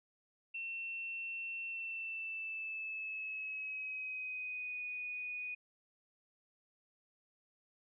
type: tone with pitch glide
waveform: sine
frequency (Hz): 2700 to 2476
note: E7 to D#7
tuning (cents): +41 to -9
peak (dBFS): -39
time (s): 0.54-5.55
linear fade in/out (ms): 10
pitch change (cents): -150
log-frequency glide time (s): 1.69-4.83
effects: none